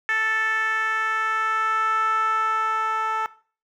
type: tone with band-pass filter sweep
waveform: 10% pulse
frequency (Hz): 440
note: A4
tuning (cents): 0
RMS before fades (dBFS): -23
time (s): 0.09-3.26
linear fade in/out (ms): 0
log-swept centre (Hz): 1800 to 1100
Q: 4.4
effects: noise-tail reverb RT60 0.4 s tail -18 dB re dry